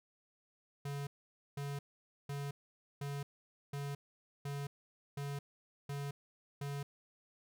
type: tone bursts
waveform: square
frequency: 141.7 Hz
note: C#3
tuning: 38 cents sharp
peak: -39 dBFS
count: 9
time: 0.85-6.83 s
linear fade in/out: 5 ms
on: 220 ms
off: 500 ms
effects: none